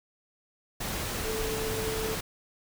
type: tone in noise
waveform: sine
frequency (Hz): 440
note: A4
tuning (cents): 0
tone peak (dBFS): -32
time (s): 1.24-2.15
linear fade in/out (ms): 10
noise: pink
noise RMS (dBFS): -33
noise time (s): 0.8-2.21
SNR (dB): -2
effects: none